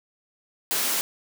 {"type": "high-pass noise", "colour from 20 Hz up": "white", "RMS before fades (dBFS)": -25, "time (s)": [0.71, 1.01], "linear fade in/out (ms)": 0, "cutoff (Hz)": 190, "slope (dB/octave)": 24, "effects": []}